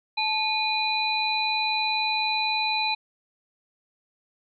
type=tone cluster; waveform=sine; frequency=868 / 2459 / 4001 Hz; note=A5 / D#7 / B7; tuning=-24 / -21 / +22 cents; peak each=-27 dBFS; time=0.17-2.95 s; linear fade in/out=10 ms; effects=none